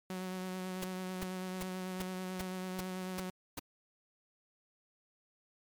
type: tone with vibrato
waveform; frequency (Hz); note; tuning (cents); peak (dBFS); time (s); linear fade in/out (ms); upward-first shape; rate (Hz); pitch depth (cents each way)
sawtooth; 185.2; F#3; +2; -34; 0.1-3.3; 2; sine; 9.1; 17
type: noise bursts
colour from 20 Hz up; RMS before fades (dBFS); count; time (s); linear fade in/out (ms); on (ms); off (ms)
pink; -39; 8; 0.82-3.594; 5; 23; 370
effects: MP3 96 kbps